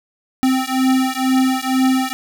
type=beating tone pair; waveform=square; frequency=259.7 / 261.8 Hz; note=C4 / C4; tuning=-13 / +1 cents; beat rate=2.1 Hz; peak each=-18 dBFS; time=0.43-2.13 s; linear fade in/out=0 ms; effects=none